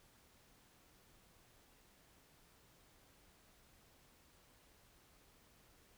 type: silence
effects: pink hiss -68 dBFS RMS until 5.97 s